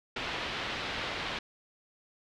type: low-pass noise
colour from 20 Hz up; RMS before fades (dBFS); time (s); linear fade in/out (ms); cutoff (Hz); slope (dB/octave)
white; -36; 0.16-1.39; 5; 3600; 24
effects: none